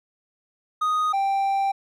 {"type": "tone pair in turn", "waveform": "triangle", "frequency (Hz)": [1244.5, 785.5], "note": ["D#6", "G5"], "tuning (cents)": [0, 3], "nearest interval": "minor sixth", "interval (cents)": 797, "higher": "first", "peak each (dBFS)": -18, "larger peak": "neither", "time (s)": [[0.81, 1.13], [1.13, 1.72]], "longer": "second", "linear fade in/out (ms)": 10, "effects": []}